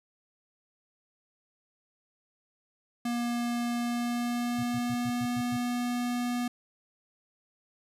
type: tone with pitch glide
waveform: square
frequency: 238.6 to 243.5 Hz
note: A#3 to B3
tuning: +41 to -24 cents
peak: -29 dBFS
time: 3.05-6.48 s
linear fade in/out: 5 ms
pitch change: +35 cents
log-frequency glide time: 3.78-5.36 s
type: tone bursts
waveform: sine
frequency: 123.47 Hz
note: B2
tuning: in tune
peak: -34 dBFS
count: 7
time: 4.58-5.572 s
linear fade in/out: 10 ms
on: 56 ms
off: 100 ms
effects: resampled to 32000 Hz